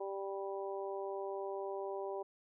harmonic tone, 196 Hz, G3, in tune, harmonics 2 / 3 / 4 / 5, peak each -40 / -44 / -46 / -48 dBFS, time 0-2.23 s, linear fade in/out 10 ms, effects none

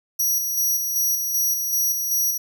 15% pulse tone with tremolo, 5790 Hz, F#8, 38 cents flat, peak -13 dBFS, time 0.19-2.38 s, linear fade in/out 10 ms, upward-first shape square, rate 2.6 Hz, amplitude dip 40%, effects none

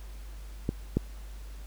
clicks, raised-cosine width 3 ms, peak -14 / -11 dBFS, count 2, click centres 0.691 / 0.97 s, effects added 50 Hz sine -40 dBFS peak until 1.66 s + pink hiss -55 dBFS RMS until 1.66 s

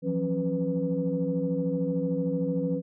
sine tone cluster, 167 / 180.3 / 272.3 / 495 Hz, E3 / F#3 / C#4 / B4, +23 / -45 / -31 / +4 cents, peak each -30 dBFS, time 0.02-2.82 s, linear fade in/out 50 ms, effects tanh soft clip ceiling -15 dBFS

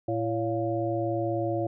harmonic tone with a mistuned harmonic, 112.6 Hz, A2, 40 cents sharp, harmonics 1 / 3 / 5 / 6, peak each -32 / -29 / -31 / -33 dBFS, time 0.08-1.67 s, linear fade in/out 5 ms, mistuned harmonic 6, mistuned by +60 cents, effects none

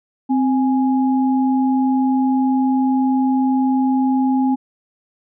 sine tone pair together, 260.9 / 830.6 Hz, C4 / G#5, -5 / 0 cents, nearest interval octave + minor sixth, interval 2005 cents, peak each -14 / -23 dBFS, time 0.29-4.56 s, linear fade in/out 20 ms, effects none

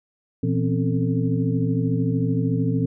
sine tone cluster, 119.5 / 167.9 / 257.5 / 270.8 / 444.9 Hz, A#2 / E3 / C4 / C#4 / A4, +43 / +32 / -28 / -40 / +19 cents, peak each -23 / -24 / -27 / -26 / -31 dBFS, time 0.43-2.86 s, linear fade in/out 5 ms, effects none

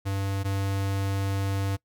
square tone pair in turn, 98 / 98 Hz, G2 / G2, 0 / 0 cents, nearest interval unison, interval 0 cents, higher neither, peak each -27 / -26 dBFS, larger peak second, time 0.05-0.44 / 0.44-1.77 s, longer second, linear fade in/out 20 ms, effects noise-tail reverb RT60 0.1 s tail -22 dB re dry

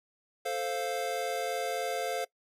square chord, F major, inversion first, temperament equal, 440 / 523.3 / 698.5 Hz, A4 / C5 / F5, 0 / 0 / 0 cents, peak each -37 / -36 / -35 dBFS, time 0.45-2.25 s, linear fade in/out 10 ms, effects noise-tail reverb RT60 0.1 s tail -21 dB re dry + resampled to 32000 Hz

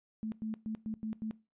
sine tone bursts at uneven times, 218.6 Hz, A3, 11 cents flat, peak -34 dBFS, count 6, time 0.23-0.32 / 0.42-0.54 / 0.66-0.75 / 0.86-0.94 / 1.03-1.13 / 1.22-1.31 s, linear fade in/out 0 ms, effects noise-tail reverb RT60 0.3 s tail -20 dB re dry + resampled to 8000 Hz

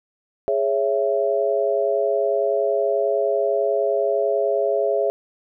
sine chord, C# minor, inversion second, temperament just, 415.8 / 554.4 / 665.2 Hz, G#4 / C#5 / E5, +2 / 0 / +16 cents, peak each -22 dBFS, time 0.48-5.1 s, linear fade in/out 0 ms, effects none

